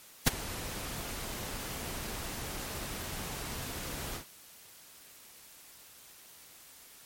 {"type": "noise with ADSR envelope", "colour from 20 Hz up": "pink", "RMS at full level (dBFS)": -19, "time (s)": [0.26, 4.25], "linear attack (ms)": 15, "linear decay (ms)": 15, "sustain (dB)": -20, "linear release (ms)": 97, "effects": ["white hiss -54 dBFS RMS until 7.05 s", "MP3 64 kbps"]}